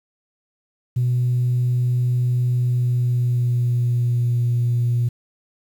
sine tone with pitch glide, 123.47 to 120.16 Hz, B2 to B2, 0 to -47 cents, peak -15 dBFS, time 0.96-5.09 s, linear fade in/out 10 ms, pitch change -47 cents, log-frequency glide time 2.55-4.46 s, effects tanh soft clip ceiling -13 dBFS + 8-bit

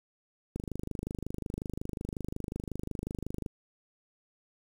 click train, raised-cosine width 3 ms, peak -22 dBFS, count 75, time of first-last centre 0.56-3.462 s, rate 25.5 Hz, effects 8-bit

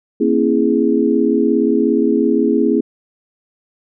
sine chord, A# half-diminished seventh, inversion none, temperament equal with one note detuned, 233.1 / 270.4 / 329.6 / 415.3 Hz, A#3 / C#4 / E4 / G#4, 0 / -43 / 0 / 0 cents, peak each -17 dBFS, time 0.2-2.81 s, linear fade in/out 10 ms, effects none

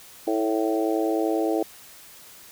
harmonic tone with a mistuned harmonic, 110 Hz, A2, in tune, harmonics 3 / 4 / 5 / 6 / 7, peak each -24 / -27 / -30 / -30 / -31 dBFS, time 0.27-1.63 s, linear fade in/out 5 ms, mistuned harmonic 3, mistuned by -16 cents, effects white hiss -47 dBFS RMS until 2.51 s

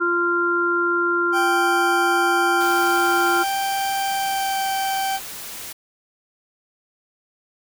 harmonic tone, 346.8 Hz, F4, 12 cents flat, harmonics 1 / 3 / 4, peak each -22 / -29 / -19 dBFS, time 0-3.44 s, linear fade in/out 20 ms
40% pulse tone with pitch glide, 784 to 776.8 Hz, G5 to G5, 0 to -16 cents, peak -20 dBFS, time 1.32-5.2 s, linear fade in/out 50 ms, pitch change -16 cents, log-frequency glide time 4.09-4.65 s
white noise, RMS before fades -34 dBFS, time 2.6-5.73 s, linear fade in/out 10 ms
effects none

